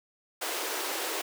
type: high-pass noise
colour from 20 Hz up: pink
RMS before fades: -33 dBFS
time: 0.41-1.22 s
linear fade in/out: 10 ms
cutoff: 330 Hz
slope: 48 dB/octave
effects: none